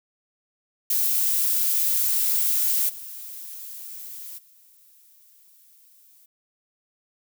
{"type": "noise with level steps", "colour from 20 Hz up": "violet", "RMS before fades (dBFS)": [-22, -38, -55], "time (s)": [0.9, 6.26], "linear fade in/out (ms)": 5, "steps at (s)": [2.88, 4.37], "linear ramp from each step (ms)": 20, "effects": []}